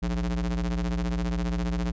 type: ring-modulated tone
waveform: square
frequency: 60.7 Hz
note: B1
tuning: 29 cents flat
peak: -23 dBFS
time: 0.02-1.92 s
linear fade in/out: 10 ms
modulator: 114 Hz
effects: resampled to 16000 Hz